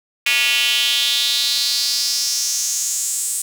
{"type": "tone with high-pass filter sweep", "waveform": "square", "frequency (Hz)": 129.6, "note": "C3", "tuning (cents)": -16, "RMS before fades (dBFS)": -19, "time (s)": [0.26, 3.42], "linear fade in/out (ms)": 5, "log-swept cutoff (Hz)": [2500, 8400], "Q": 4.2, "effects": []}